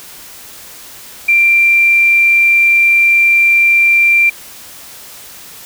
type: tone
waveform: sine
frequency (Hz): 2365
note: D7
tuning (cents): +12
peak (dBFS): -6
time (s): 1.28-4.3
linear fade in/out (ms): 10
effects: white hiss -34 dBFS RMS until 5.65 s